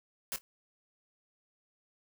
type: noise with echo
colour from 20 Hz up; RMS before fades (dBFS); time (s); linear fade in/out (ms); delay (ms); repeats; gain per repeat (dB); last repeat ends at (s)
white; -36; 0.32-0.36; 0; 25; 2; -15; 0.41
effects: none